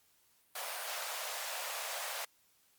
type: high-pass noise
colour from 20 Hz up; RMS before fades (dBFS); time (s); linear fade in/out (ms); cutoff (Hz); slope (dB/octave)
pink; -40; 0.55-2.25; 5; 550; 48
effects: white hiss -70 dBFS RMS until 2.78 s + Opus 48 kbps